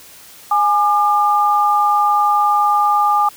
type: tone pair together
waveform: sine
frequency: 830.6 / 1201.5 Hz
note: G#5 / D6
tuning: 0 / +39 cents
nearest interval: tritone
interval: 639 cents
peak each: -14 dBFS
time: 0.51-3.29 s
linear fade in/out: 5 ms
effects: white hiss -41 dBFS RMS until 3.36 s